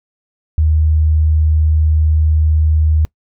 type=tone; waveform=sine; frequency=77.78 Hz; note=D#2; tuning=in tune; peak=-9 dBFS; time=0.58-3.05 s; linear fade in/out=0 ms; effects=noise-tail reverb RT60 0.1 s tail -24 dB re dry